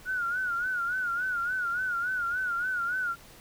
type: tone with vibrato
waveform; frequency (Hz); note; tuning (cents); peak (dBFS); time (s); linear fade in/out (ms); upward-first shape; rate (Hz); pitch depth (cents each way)
sine; 1448; F#6; -38; -27; 0.05-3.16; 50; sine; 3.5; 92
effects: pink hiss -52 dBFS RMS until 3.4 s